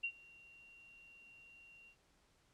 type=tone with ADSR envelope; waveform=sine; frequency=2757 Hz; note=F7; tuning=23 cents flat; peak=-34 dBFS; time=0.03-1.96 s; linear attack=13 ms; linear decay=69 ms; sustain=-24 dB; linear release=78 ms; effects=pink hiss -73 dBFS RMS until 2.53 s + low-pass 9000 Hz 12 dB/octave